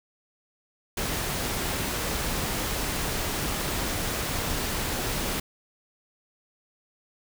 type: noise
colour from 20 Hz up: pink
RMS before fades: -29 dBFS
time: 0.97-5.4 s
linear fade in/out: 5 ms
effects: none